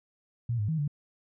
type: tone with pitch steps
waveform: sine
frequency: 118.3 / 104.3 / 159.3 / 145.7 Hz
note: A#2 / G#2 / D#3 / D3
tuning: +26 / +8 / +41 / -13 cents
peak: -26 dBFS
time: 0.49-0.878 s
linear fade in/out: 5 ms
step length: 97 ms
effects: none